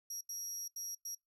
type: tone bursts at uneven times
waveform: 35% pulse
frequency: 5670 Hz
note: F8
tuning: 25 cents sharp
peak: -38 dBFS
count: 4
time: 0.1-0.21 / 0.29-0.68 / 0.76-0.95 / 1.05-1.15 s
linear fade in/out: 5 ms
effects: noise-tail reverb RT60 0.2 s tail -26 dB re dry